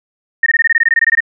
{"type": "tone bursts", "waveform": "sine", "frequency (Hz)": 1839, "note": "A#6", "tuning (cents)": -24, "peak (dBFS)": -7, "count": 15, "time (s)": [0.43, 1.205], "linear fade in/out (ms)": 5, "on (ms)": 33, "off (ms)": 20, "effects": []}